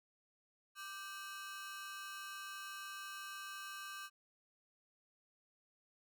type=ring-modulated tone; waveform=sawtooth; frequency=1372 Hz; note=F6; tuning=31 cents flat; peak=-39 dBFS; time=0.75-4.1 s; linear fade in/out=50 ms; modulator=187 Hz; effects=none